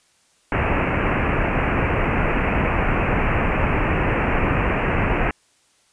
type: low-pass noise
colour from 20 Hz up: pink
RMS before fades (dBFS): -20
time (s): 0.52-5.31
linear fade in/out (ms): 2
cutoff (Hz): 2700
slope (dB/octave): 96
effects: white hiss -60 dBFS RMS until 5.92 s + resampled to 22050 Hz